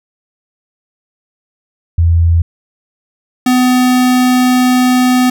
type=tone pair in turn; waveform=sine / square; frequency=84 / 251.7 Hz; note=E2 / B3; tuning=+33 / +33 cents; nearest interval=octave + perfect fifth; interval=1900 cents; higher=second; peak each=-6 / -8 dBFS; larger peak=first; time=1.98-2.42 / 3.46-5.3 s; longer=second; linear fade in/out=5 ms; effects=none